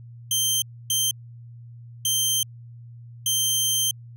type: tone bursts at uneven times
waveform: 15% pulse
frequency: 3136 Hz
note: G7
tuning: in tune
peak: -13 dBFS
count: 4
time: 0.31-0.62 / 0.9-1.11 / 2.05-2.43 / 3.26-3.91 s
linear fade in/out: 2 ms
effects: added 118 Hz sine -40 dBFS peak until 4.16 s